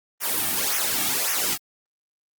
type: noise with flanger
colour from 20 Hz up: white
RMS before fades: -24 dBFS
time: 0.2-1.58 s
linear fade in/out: 50 ms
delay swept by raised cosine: 0.23 to 2.03 ms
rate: 1.8 Hz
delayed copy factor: -0.85
effects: Opus 32 kbps